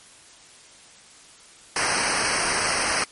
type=noise with comb filter; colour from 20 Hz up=pink; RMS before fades=-23 dBFS; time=1.76-3.04 s; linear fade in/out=2 ms; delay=0.28 ms; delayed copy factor=-0.9; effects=white hiss -49 dBFS RMS until 3.11 s + MP3 48 kbps